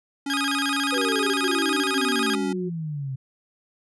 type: tone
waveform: square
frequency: 280 Hz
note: C#4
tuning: 18 cents sharp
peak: -27 dBFS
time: 0.26-2.53 s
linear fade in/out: 5 ms
type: tone with vibrato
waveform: 20% pulse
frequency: 1422 Hz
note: F6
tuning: 31 cents sharp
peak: -19 dBFS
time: 0.3-2.35 s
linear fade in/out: 0 ms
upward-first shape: square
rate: 14 Hz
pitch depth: 230 cents each way
type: exponential sweep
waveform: sine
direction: down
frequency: 505 to 129.4 Hz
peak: -27 dBFS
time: 0.92-3.16 s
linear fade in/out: 10 ms
type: tone with pitch glide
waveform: sine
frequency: 381.4 to 363.8 Hz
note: G4 to F#4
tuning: -47 to -29 cents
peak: -28 dBFS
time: 0.95-2.7 s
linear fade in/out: 20 ms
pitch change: -82 cents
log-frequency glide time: 2.32-2.51 s
effects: resampled to 24000 Hz